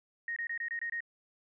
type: tone bursts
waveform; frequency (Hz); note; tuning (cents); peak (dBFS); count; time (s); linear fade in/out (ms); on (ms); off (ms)
sine; 1864; A#6; -1; -33; 7; 0.28-1.005; 2; 83; 24
effects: none